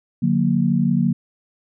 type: chord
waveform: sine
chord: D augmented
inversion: none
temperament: equal with one note detuned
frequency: 146.83 / 181.19 / 233.1 Hz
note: D3 / F#3 / A#3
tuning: 0 / -36 / 0 cents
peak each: -21 / -19 / -19 dBFS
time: 0.22-1.13 s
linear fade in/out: 10 ms
effects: none